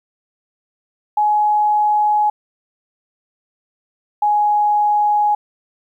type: tone pair in turn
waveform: sine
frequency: 841 / 834.7 Hz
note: G#5 / G#5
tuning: +22 / +9 cents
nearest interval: unison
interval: 13 cents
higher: first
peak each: -12 dBFS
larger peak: neither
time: 1.17-2.3 / 4.22-5.35 s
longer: neither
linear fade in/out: 5 ms
effects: 9-bit